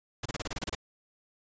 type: noise bursts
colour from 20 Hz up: pink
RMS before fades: -34 dBFS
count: 10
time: 0.23-0.751 s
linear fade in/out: 5 ms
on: 26 ms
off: 29 ms
effects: resampled to 16000 Hz